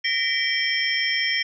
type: tone cluster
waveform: sine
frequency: 1856 / 2002 / 2312 / 3182 / 5370 Hz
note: A#6 / B6 / D7 / G7 / E8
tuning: -8 / +23 / -28 / +25 / +31 cents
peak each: -27 dBFS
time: 0.04-1.43 s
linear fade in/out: 10 ms
effects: none